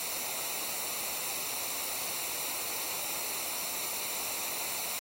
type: noise with comb filter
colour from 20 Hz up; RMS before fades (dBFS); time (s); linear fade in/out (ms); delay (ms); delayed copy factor
white; -35; 0-4.99; 0; 0.61; -0.65
effects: AAC 48 kbps